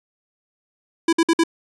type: tone bursts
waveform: square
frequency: 331.3 Hz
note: E4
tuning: 9 cents sharp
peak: -14 dBFS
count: 4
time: 1.08-1.437 s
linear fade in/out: 5 ms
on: 48 ms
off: 55 ms
effects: resampled to 22050 Hz